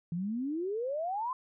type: exponential sweep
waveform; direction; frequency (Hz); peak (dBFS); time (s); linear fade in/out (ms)
sine; up; 162.9 to 1054; -31; 0.12-1.33; 2
effects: none